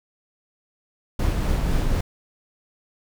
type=noise with tremolo; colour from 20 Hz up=brown; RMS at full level=-20 dBFS; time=1.19-2.01 s; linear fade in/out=5 ms; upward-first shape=triangle; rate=4 Hz; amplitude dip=30%; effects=none